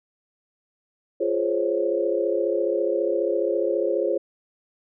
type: chord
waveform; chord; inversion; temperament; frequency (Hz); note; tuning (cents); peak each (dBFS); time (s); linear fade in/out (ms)
sine; Db major seventh; first; just; 346.5 / 415.8 / 519.7 / 554.4; F4 / Ab4 / C5 / Db5; -14 / +2 / -12 / 0; -26; 1.2-4.18; 10
effects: none